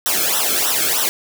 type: noise with flanger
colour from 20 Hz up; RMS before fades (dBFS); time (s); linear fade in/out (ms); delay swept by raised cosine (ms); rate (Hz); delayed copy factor
white; -18; 0.06-1.09; 0; 0.43 to 1.08; 3.2; -1
effects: none